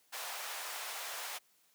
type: high-pass noise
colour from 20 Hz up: pink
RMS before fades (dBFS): -42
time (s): 0.12-1.39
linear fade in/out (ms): 20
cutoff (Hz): 660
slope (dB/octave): 24
effects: white hiss -70 dBFS RMS until 1.74 s + high-pass 150 Hz 12 dB/octave